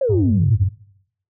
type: exponential sweep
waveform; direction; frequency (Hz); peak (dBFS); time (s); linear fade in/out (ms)
sine; down; 570 to 82.41; -15; 0.01-0.64; 5
type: tone with vibrato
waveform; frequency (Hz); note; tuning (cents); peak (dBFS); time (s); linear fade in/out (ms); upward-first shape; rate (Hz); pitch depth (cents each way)
sine; 99.5; G2; +26; -15; 0.09-0.69; 10; sine; 12; 170
effects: noise-tail reverb RT60 0.7 s tail -20 dB re dry + tanh soft clip ceiling -6 dBFS

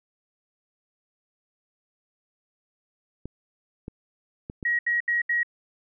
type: clicks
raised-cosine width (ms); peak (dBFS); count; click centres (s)
3; -22; 4; 3.256 / 3.881 / 4.499 / 4.628
type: tone bursts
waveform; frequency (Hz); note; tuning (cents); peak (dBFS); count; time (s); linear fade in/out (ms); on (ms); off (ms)
sine; 1900; A#6; +33; -21; 4; 4.65-5.432; 5; 140; 74
effects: none

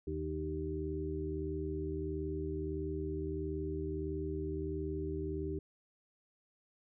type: harmonic tone with a mistuned harmonic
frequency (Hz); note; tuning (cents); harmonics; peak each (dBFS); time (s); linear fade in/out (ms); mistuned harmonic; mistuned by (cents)
77.78; D#2; 0; 1 / 2 / 4 / 5; -40 / -44 / -41 / -39; 0.07-5.59; 5; 4; -21
effects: none

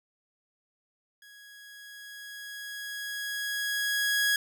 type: tone with level ramp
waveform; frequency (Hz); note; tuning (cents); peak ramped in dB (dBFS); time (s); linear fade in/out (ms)
sawtooth; 1661.2; G#6; 0; -47 to -19; 1.22-4.36; 2
effects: none

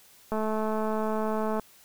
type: click train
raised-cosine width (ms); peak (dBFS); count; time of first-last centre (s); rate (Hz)
1; -17; 278; 0.32-1.596; 217
effects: white hiss -56 dBFS RMS until 1.84 s

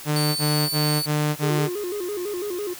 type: tone bursts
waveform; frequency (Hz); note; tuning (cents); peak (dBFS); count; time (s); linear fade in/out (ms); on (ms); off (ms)
sawtooth; 150; D3; +37; -16; 5; 0.05-1.696; 50; 310; 24
type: tone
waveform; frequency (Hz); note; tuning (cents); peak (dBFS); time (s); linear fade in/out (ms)
sawtooth; 4501; C#8; +26; -22; 0.16-1.06; 2
type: tone with vibrato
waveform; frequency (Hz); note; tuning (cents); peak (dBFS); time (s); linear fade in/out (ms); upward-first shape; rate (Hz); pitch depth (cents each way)
triangle; 384.2; G4; -35; -24; 1.42-2.74; 10; square; 6; 130
effects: white hiss -39 dBFS RMS until 2.79 s

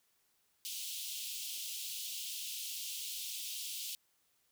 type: high-pass noise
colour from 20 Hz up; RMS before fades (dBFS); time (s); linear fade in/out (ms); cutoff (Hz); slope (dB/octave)
pink; -42; 0.65-3.95; 0; 2800; 48
effects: white hiss -75 dBFS RMS until 4.51 s

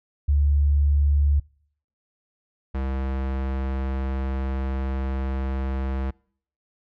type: tone pair in turn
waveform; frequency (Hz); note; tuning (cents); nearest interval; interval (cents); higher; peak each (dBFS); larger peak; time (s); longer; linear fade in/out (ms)
sine / square; 72 / 66.43; D2 / C2; -34 / +27; minor second; 139; first; -16 / -25; first; 0.28-1.4 / 2.74-6.11; second; 10
effects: noise-tail reverb RT60 0.6 s tail -26 dB re dry + low-pass 2000 Hz 12 dB/octave

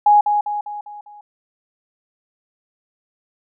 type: tone with echo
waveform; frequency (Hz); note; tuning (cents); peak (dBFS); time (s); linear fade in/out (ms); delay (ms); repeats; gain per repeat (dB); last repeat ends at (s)
sine; 830.6; G#5; 0; -8; 0.06-0.21; 5; 200; 5; -6; 1.21
effects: none

